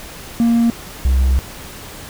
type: tone pair in turn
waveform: triangle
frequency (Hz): 233.1 / 65.11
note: A#3 / C2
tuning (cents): 0 / -8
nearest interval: octave + minor seventh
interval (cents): 2208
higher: first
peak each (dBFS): -8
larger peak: neither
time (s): 0.4-0.7 / 1.05-1.39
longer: second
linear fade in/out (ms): 0
effects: tanh soft clip ceiling -4 dBFS + pink hiss -34 dBFS RMS until 2.09 s